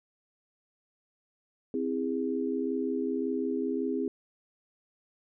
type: chord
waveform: sine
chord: C augmented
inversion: none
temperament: just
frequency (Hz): 261.6 / 327 / 408.8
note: C4 / E4 / G#4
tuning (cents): 0 / -14 / -27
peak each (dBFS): -31 / -34 / -32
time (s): 1.74-4.08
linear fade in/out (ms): 2
effects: none